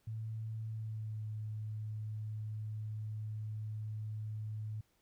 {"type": "tone with pitch glide", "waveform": "sine", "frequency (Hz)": [110.6, 107.76], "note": ["A2", "A2"], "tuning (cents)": [9, -36], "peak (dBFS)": -38, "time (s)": [0.07, 4.81], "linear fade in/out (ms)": 5, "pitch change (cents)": -45, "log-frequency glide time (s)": [0.7, 1.25], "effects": ["pink hiss -75 dBFS RMS until 5.01 s"]}